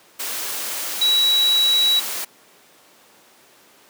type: tone in noise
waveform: sine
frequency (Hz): 3900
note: B7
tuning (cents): -23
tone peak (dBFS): -14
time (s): 1.01-2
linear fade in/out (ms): 10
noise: white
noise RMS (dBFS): -27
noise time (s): 0.19-2.25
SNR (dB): +10
effects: pink hiss -51 dBFS RMS until 3.89 s + high-pass 300 Hz 12 dB/octave